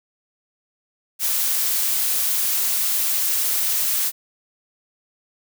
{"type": "noise", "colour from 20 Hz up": "blue", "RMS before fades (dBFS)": -21, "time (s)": [1.19, 4.12], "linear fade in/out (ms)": 50, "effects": []}